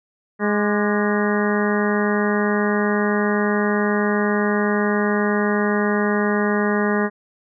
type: harmonic tone with a mistuned harmonic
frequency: 207.7 Hz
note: G#3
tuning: in tune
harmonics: 1 / 2 / 3 / 4 / 5 / 6 / 7 / 8 / 9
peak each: -20 / -22 / -28 / -30 / -30 / -30 / -31 / -29 / -28 dBFS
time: 0.39-7.1 s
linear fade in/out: 50 ms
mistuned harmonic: 6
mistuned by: -73 cents
effects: none